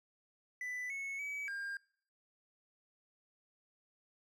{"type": "tone with pitch steps", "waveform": "triangle", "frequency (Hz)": [1991, 2199, 2281, 1605], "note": ["B6", "C#7", "C#7", "G6"], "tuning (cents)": [14, -14, 49, 40], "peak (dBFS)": -37, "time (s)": [0.61, 1.77], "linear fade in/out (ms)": 2, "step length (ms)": 290, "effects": ["noise-tail reverb RT60 0.6 s tail -24 dB re dry"]}